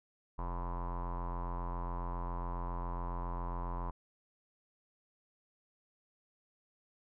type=tone with low-pass filter; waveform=square; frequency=43.65 Hz; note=F1; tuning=in tune; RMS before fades=-38 dBFS; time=0.38-3.91 s; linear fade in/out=10 ms; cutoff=1000 Hz; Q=8.4; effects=none